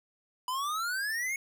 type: exponential sweep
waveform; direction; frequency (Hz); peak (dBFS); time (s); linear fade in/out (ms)
square; up; 990 to 2209; -31; 0.48-1.36; 2
effects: none